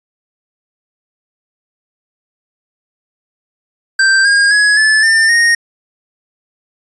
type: tone with pitch steps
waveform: square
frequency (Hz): 1568 / 1622.4 / 1678.6 / 1736.8 / 1797 / 1859.3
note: G6 / G#6 / G#6 / A6 / A6 / A#6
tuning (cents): 0 / -41 / +18 / -23 / +36 / -5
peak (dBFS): -8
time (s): 3.99-5.55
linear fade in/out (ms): 5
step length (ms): 260
effects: resampled to 22050 Hz